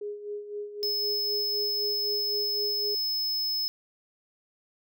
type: tone with tremolo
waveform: sine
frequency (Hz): 413.8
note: G#4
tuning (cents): -6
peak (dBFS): -31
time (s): 0.01-2.95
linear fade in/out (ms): 5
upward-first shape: sine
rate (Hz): 3.9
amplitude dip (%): 65
type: tone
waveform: square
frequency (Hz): 5200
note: E8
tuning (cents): -24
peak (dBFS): -27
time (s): 0.83-3.68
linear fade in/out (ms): 0
effects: none